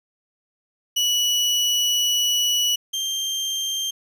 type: tone pair in turn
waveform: 30% pulse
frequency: 2942 / 3169 Hz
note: F#7 / G7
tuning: -11 / +18 cents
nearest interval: minor second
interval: 129 cents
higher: second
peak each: -15 / -20 dBFS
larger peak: first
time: 0.96-2.76 / 2.93-3.91 s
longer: first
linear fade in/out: 10 ms
effects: resampled to 32000 Hz + 9-bit